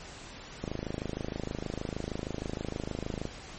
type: click train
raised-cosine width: 2 ms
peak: -20 dBFS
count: 70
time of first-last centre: 0.64-3.254 s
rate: 26.4 Hz
effects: pink hiss -46 dBFS RMS until 3.58 s + MP3 32 kbps